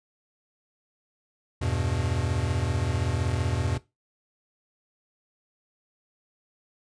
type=chord; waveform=square; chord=E minor; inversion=none; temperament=equal; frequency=82.41 / 98 / 123.47 Hz; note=E2 / G2 / B2; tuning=0 / 0 / 0 cents; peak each=-30 dBFS; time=1.61-3.78 s; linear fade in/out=10 ms; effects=noise-tail reverb RT60 0.2 s tail -17 dB re dry + resampled to 22050 Hz